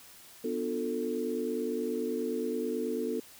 sine chord, B half-diminished seventh, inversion none, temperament just, 246.9 / 296.3 / 355.6 / 444.5 Hz, B3 / D4 / F4 / A4, 0 / +15 / +31 / +18 cents, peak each -35 / -38 / -37 / -33 dBFS, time 0.44-3.2 s, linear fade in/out 5 ms, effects white hiss -53 dBFS RMS until 3.39 s

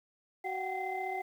sine tone cluster, 375.6 / 732 / 767 / 2067 Hz, F#4 / F#5 / G5 / C7, +26 / -19 / -38 / -22 cents, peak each -39 / -39 / -36 / -40 dBFS, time 0.44-1.22 s, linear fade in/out 10 ms, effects tanh soft clip ceiling -25 dBFS + 10-bit

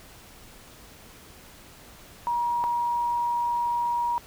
sine tone pair in turn, 953 / 953 Hz, A#5 / A#5, +38 / +38 cents, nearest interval unison, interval 0 cents, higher neither, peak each -23 dBFS, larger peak neither, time 2.27-2.64 / 2.64-4.18 s, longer second, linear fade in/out 0 ms, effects pink hiss -49 dBFS RMS until 4.26 s

